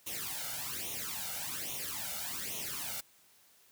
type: noise with flanger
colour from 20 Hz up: white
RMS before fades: -39 dBFS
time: 0.06-3.01 s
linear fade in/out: 10 ms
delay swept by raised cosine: 0.31 to 1.41 ms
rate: 1.2 Hz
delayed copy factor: +0.8
effects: white hiss -64 dBFS RMS until 3.71 s + high-pass 60 Hz 12 dB/octave